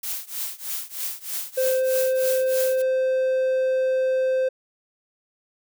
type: noise with tremolo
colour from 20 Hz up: blue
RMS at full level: -27 dBFS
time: 0.03-2.82 s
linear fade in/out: 5 ms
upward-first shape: triangle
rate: 3.2 Hz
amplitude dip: 95%
type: tone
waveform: triangle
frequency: 520 Hz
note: C5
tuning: 11 cents flat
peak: -17 dBFS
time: 1.57-4.49 s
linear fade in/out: 10 ms
effects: none